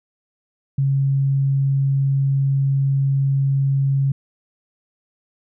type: tone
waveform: sine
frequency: 137.1 Hz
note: C#3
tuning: 19 cents flat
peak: -15 dBFS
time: 0.78-4.12 s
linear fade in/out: 5 ms
effects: none